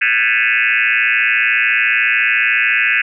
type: tone with frequency modulation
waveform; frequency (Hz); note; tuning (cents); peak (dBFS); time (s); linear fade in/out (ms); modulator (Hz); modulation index
sine; 2100; C7; +6; -11; 0.01-3.02; 10; 114; 5.1
effects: none